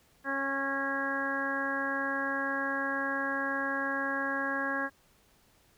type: harmonic tone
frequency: 274.2 Hz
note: C#4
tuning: 19 cents flat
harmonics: 1 / 2 / 3 / 4 / 5 / 6 / 7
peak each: -37 / -38 / -41 / -37 / -42 / -32 / -44 dBFS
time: 0.24-4.9 s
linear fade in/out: 50 ms
effects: pink hiss -65 dBFS RMS until 5.77 s